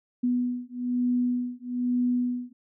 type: beating tone pair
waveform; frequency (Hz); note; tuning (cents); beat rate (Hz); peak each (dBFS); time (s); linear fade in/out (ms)
sine; 245.9 / 247; B3 / B3; -7 / 0; 1.1; -27; 0.23-2.53; 10
effects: none